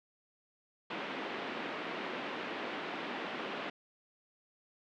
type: band-pass noise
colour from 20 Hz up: pink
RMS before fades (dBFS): -40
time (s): 0.9-3.7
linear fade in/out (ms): 5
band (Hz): 230 to 3200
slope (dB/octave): 24
effects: none